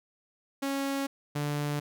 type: tone pair in turn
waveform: sawtooth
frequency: 275.3 / 146.51 Hz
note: C#4 / D3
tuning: -12 / -4 cents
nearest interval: major seventh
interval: 1092 cents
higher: first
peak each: -25 dBFS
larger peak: neither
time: 0.62-1.07 / 1.35-1.8 s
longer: neither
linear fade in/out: 10 ms
effects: none